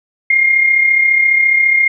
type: tone with amplitude modulation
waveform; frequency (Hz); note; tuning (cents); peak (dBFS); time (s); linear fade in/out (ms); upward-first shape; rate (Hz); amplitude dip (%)
sine; 2126; C7; +27; -6; 0.3-1.88; 5; sine; 34.6; 50
effects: none